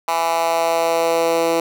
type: tone with high-pass filter sweep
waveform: 10% pulse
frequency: 166.2 Hz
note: E3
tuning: 15 cents sharp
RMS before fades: -18 dBFS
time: 0.08-1.6 s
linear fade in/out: 2 ms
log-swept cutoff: 880 to 400 Hz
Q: 2.5
effects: none